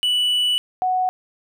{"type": "tone pair in turn", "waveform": ["triangle", "sine"], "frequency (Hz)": [2960, 740], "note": ["F#7", "F#5"], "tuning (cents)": [0, 0], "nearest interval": "2 octaves", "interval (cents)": 2400, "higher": "first", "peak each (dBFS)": [-15, -17], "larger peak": "first", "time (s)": [[0.03, 0.58], [0.82, 1.09]], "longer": "first", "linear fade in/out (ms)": 0, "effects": []}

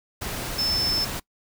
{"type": "tone in noise", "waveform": "sine", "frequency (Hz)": 5274, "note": "E8", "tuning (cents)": 0, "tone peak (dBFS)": -22, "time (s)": [0.58, 1.05], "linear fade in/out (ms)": 10, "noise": "pink", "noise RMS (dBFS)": -31, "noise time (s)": [0.21, 1.2], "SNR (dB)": 6, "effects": ["noise-tail reverb RT60 0.1 s tail -22 dB re dry"]}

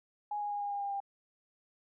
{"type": "tone with pitch steps", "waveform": "sine", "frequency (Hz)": [831, 825.3, 819.6, 813.9, 808.3, 802.7, 797.1], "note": ["G#5", "G#5", "G#5", "G#5", "G#5", "G5", "G5"], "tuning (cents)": [1, -11, -23, -35, -47, 41, 29], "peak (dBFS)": -33, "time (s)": [0.31, 1.003], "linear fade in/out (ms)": 5, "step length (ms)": 99, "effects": []}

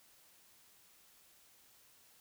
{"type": "silence", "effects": ["white hiss -65 dBFS RMS until 2.2 s"]}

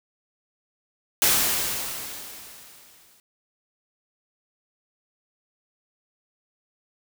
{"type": "noise with exponential decay", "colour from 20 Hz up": "white", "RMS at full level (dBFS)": -18, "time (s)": [1.22, 3.2], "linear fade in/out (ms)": 1, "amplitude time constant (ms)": 430, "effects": []}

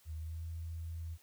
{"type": "tone with pitch glide", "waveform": "sine", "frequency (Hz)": [79, 82.31], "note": ["D#2", "E2"], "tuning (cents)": [27, -2], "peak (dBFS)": -39, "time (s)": [0.05, 1.18], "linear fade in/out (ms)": 50, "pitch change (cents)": 71, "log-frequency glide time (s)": [0.2, 0.42], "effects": ["white hiss -66 dBFS RMS until 1.22 s"]}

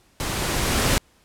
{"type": "noise with level ramp", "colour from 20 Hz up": "pink", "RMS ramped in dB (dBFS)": [-27, -19], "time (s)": [0.2, 0.98], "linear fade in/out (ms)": 0, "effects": ["pink hiss -59 dBFS RMS until 1.24 s", "low-pass 12000 Hz 12 dB/octave"]}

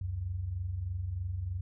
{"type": "tone pair together", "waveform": "sine", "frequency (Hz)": [69.3, 92.5], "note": ["C#2", "F#2"], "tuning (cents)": [0, 0], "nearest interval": "perfect fourth", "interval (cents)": 500, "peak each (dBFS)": [-40, -33], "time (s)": [0.01, 1.61], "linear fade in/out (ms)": 5, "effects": []}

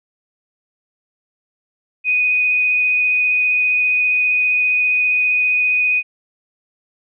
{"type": "tone with vibrato", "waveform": "sine", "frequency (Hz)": 2489, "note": "D#7", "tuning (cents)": 0, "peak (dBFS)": -13, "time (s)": [2.04, 6.03], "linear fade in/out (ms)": 50, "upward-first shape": "triangle", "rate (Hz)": 15, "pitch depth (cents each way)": 15, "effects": []}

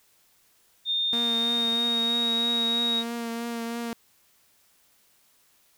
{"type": "tone with pitch glide", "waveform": "sine", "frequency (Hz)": [3642, 3781], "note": ["A#7", "A#7"], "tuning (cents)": [-41, 24], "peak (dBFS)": -23, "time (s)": [0.85, 3.04], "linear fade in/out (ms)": 50, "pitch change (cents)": 65, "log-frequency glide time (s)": [1.19, 2.32]}
{"type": "tone with vibrato", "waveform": "sawtooth", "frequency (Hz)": 233.1, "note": "A#3", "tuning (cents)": 0, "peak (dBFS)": -26, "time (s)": [1.13, 3.93], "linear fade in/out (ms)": 0, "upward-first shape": "triangle", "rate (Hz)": 3.1, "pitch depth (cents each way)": 24}
{"effects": ["white hiss -63 dBFS RMS until 5.77 s"]}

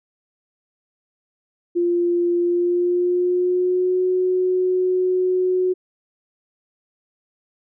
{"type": "tone with pitch glide", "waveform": "sine", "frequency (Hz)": [347.8, 367.6], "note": ["F4", "F#4"], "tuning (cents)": [-7, -11], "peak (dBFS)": -16, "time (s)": [1.75, 5.74], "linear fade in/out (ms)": 20, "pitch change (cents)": 96, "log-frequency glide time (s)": [2.39, 4.02], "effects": []}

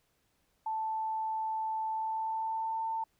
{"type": "tone with pitch glide", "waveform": "sine", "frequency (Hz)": [880, 895.9], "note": ["A5", "A5"], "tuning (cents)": [0, 31], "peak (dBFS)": -31, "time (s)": [0.66, 3.04], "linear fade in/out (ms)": 5, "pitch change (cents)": 31, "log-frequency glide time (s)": [1.9, 2.86], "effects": ["pink hiss -74 dBFS RMS until 3.19 s"]}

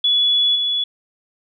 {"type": "tone with level steps", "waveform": "sine", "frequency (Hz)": 3409, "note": "G#7", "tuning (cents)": 45, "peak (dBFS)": [-13, -17], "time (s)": [0.04, 0.84], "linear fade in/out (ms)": 5, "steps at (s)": 0.55, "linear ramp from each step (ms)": 10, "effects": []}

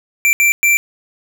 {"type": "tone bursts at uneven times", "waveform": "square", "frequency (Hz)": 2349, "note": "D7", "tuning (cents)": 0, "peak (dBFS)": -10, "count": 3, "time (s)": [[0.25, 0.33], [0.4, 0.52], [0.63, 0.77]], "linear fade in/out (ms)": 0, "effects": []}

